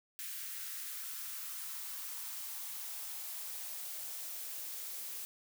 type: noise with high-pass filter sweep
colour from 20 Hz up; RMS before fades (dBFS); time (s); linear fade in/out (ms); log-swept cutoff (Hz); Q
blue; -43; 0.19-5.25; 0; 1700 to 380; 2
effects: none